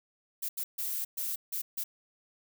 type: noise bursts at uneven times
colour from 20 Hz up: violet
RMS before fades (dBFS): -34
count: 6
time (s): 0.42-0.49 / 0.57-0.64 / 0.78-1.05 / 1.17-1.36 / 1.52-1.62 / 1.77-1.84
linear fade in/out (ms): 10
effects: none